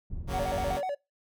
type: low-pass noise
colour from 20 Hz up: pink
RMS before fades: -36 dBFS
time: 0.1-0.77 s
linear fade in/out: 10 ms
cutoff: 130 Hz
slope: 12 dB/octave
type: chord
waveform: 10% pulse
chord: F# major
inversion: second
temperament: equal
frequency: 138.59 / 185 / 233.1 Hz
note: C#3 / F#3 / A#3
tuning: 0 / 0 / 0 cents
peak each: -30 dBFS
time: 0.27-0.82 s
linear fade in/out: 50 ms
type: tone with vibrato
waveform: triangle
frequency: 653 Hz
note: E5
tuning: 17 cents flat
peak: -27 dBFS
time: 0.33-0.95 s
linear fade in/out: 10 ms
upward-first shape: square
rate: 8 Hz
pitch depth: 230 cents each way
effects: noise-tail reverb RT60 0.2 s tail -21 dB re dry